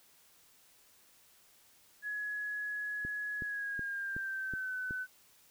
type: tone with pitch glide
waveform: sine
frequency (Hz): 1684 to 1509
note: G#6 to F#6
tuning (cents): +24 to +34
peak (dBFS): -35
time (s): 2.02-5.07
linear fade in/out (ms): 50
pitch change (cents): -190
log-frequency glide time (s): 3.39-4.76
type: click train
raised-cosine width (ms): 3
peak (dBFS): -30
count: 6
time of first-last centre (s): 3.05-4.909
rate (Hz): 2.69
effects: white hiss -64 dBFS RMS until 5.5 s